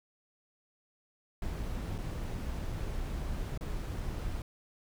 brown noise with dropouts, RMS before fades -36 dBFS, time 1.42-4.42 s, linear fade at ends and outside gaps 2 ms, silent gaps 1.981-1.985 / 3.576-3.609 s, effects none

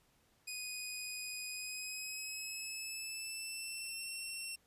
15% pulse tone with pitch glide, 2489 to 2714 Hz, D#7 to E7, 0 to +50 cents, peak -34 dBFS, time 0.47-4.56 s, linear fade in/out 10 ms, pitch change +150 cents, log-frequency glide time 1.46-4.12 s, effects pink hiss -72 dBFS RMS until 4.66 s + resampled to 32000 Hz

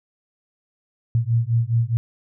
sine beating tone pair, 113.9 / 118.7 Hz, A#2 / A#2, -40 / +32 cents, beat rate 4.8 Hz, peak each -20 dBFS, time 1.15-1.97 s, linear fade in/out 0 ms, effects none

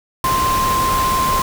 sine tone in noise, 1046.5 Hz, C6, in tune, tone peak -15 dBFS, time 0.24-1.42 s, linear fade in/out 2 ms, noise pink, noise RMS -22 dBFS, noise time 0.24-1.42 s, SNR +4 dB, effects none

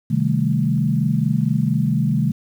sine chord, A half-diminished seventh, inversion first, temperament equal, 130.81 / 155.56 / 196 / 220 Hz, C3 / Eb3 / G3 / A3, 0 / 0 / 0 / 0 cents, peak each -21 / -20 / -23 / -22 dBFS, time 0.1-2.32 s, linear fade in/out 10 ms, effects 8-bit

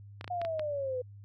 clicks, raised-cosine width 0.3 ms, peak -24 dBFS, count 6, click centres 0.211 / 0.244 / 0.278 / 0.416 / 0.45 / 0.595 s
sine exponential sweep, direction down, 726 to 493.9 Hz, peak -31 dBFS, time 0.3-1.02 s, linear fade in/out 10 ms
effects added 101 Hz sine -47 dBFS peak until 1.24 s

